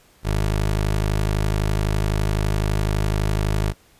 20% pulse tone, 51.91 Hz, G#1, in tune, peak -14 dBFS, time 0.23-3.74 s, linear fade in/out 50 ms, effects pink hiss -55 dBFS RMS until 3.99 s + resampled to 32000 Hz

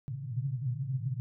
white band-pass noise, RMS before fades -34 dBFS, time 0.08-1.2 s, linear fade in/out 0 ms, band 120 to 140 Hz, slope 96 dB/octave, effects none

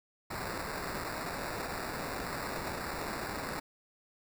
blue noise with sample-and-hold, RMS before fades -38 dBFS, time 0.3-3.6 s, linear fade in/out 10 ms, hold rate 3150 Hz, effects none

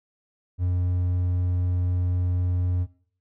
triangle tone, 89.6 Hz, F2, 45 cents sharp, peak -19 dBFS, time 0.58-2.87 s, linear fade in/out 50 ms, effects noise-tail reverb RT60 0.5 s tail -17 dB re dry

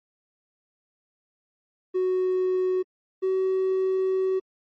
triangle tone pair in turn, 370 / 377.8 Hz, F#4 / F#4, 0 / +36 cents, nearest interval unison, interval 36 cents, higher second, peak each -18 dBFS, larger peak neither, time 1.94-2.83 / 3.22-4.4 s, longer second, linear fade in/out 20 ms, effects tanh soft clip ceiling -16 dBFS + MP3 32 kbps

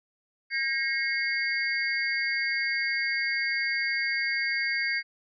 sine tone cluster, 1621 / 1888 / 2167 / 4663 Hz, G#6 / A#6 / C#7 / D8, -42 / +22 / -40 / -13 cents, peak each -32 / -32 / -28 / -35 dBFS, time 0.5-5.03 s, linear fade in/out 50 ms, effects none

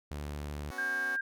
sawtooth tone with vibrato, 73.42 Hz, D2, in tune, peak -33 dBFS, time 0.11-0.71 s, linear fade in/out 0 ms, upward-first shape triangle, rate 13 Hz, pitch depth 9 cents each way
10% pulse chord, B suspended second, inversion none, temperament just, 246.9 / 277.8 / 370.4 Hz, B3 / C#4 / F#4, 0 / +4 / +2 cents, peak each -40 / -38 / -38 dBFS, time 0.7-1.17 s, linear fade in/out 20 ms
sine tone, 1600 Hz, G6, 35 cents sharp, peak -30 dBFS, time 0.78-1.21 s, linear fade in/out 5 ms
effects none

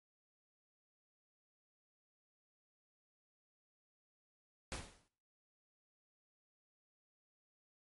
pink noise with exponential decay, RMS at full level -40 dBFS, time 4.72-5.08 s, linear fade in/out 0 ms, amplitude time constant 77 ms, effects noise-tail reverb RT60 0.6 s tail -22 dB re dry + MP3 48 kbps

